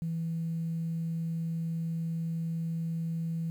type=tone; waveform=sine; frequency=164.81 Hz; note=E3; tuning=in tune; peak=-29 dBFS; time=0.02-3.5 s; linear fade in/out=0 ms; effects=tanh soft clip ceiling -26 dBFS + 10-bit